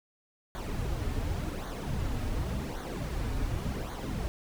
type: noise with flanger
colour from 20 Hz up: brown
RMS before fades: -33 dBFS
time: 0.55-4.28 s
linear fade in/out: 0 ms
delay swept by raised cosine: 0.38 to 5.98 ms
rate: 0.89 Hz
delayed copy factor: -0.65
effects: none